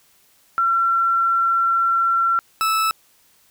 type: tone pair in turn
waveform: sine / 40% pulse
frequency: 1358 / 1310.1 Hz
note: F6 / E6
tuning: -49 / -11 cents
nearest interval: minor second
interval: 62 cents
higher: first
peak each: -15 / -16 dBFS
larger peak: first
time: 0.58-2.39 / 2.61-2.91 s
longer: first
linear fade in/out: 0 ms
effects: white hiss -57 dBFS RMS until 3.5 s